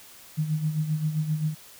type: tone with tremolo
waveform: sine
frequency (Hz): 154.6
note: D#3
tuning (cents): -11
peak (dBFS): -21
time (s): 0.37-1.55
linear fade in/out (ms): 20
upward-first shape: sine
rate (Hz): 7.6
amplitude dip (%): 65
effects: white hiss -49 dBFS RMS until 1.79 s